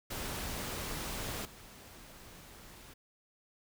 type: noise with level steps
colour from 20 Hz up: pink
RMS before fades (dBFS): -39 / -53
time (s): 0.1-2.94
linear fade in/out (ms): 10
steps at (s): 1.45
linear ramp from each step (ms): 2
effects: none